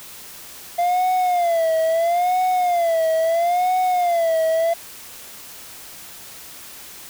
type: tone with vibrato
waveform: triangle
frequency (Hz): 690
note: F5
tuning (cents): -21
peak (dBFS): -14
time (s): 0.78-4.74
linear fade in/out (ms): 10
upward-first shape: sine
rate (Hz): 0.75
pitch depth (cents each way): 120
effects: white hiss -39 dBFS RMS until 7.09 s